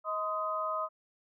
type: tone cluster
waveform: sine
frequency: 632 / 1031 / 1252 Hz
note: D#5 / C6 / D#6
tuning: +27 / -26 / +10 cents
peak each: -36 / -37 / -33 dBFS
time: 0.04-0.89 s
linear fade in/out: 50 ms
effects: none